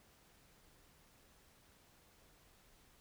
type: silence
effects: pink hiss -67 dBFS RMS until 3 s